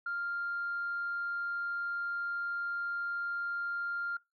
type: tone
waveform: sine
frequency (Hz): 1396.9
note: F6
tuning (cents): 0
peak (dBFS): -32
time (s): 0.06-4.17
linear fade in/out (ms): 5
effects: noise-tail reverb RT60 0.2 s tail -22 dB re dry + tanh soft clip ceiling -28 dBFS